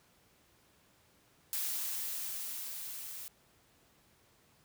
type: noise with level ramp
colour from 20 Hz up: blue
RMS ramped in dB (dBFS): -35 to -45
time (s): 1.53-3.28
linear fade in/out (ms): 0
effects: pink hiss -67 dBFS RMS until 4.64 s + high-pass 60 Hz 12 dB/octave